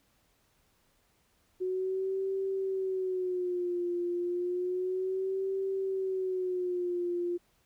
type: tone with vibrato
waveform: sine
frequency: 367.6 Hz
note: F#4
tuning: 11 cents flat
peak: -29 dBFS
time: 1.6-7.38 s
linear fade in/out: 20 ms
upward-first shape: sine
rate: 0.31 Hz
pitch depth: 85 cents each way
effects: pink hiss -70 dBFS RMS until 7.65 s